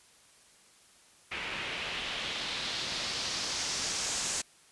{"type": "noise with low-pass filter sweep", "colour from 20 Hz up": "white", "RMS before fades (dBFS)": -35, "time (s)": [1.31, 4.42], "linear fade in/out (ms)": 10, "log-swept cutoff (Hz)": [2400, 7400], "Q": 2, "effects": ["white hiss -60 dBFS RMS until 4.71 s", "resampled to 24000 Hz"]}